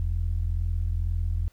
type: tone pair together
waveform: sine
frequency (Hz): 42.1 / 84.2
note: E1 / E2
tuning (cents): +37 / +37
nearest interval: octave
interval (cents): 1200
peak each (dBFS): -25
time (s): 0-1.48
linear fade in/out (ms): 0
effects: tanh soft clip ceiling -19 dBFS + pink hiss -64 dBFS RMS until 1.52 s